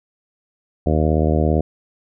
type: harmonic tone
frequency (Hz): 77.78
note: D#2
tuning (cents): 0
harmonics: 1 / 2 / 3 / 4 / 5 / 6 / 7 / 8 / 9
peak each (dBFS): -18 / -21 / -23 / -24 / -25 / -26 / -26 / -27 / -28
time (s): 0.86-1.61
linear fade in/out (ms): 5
effects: none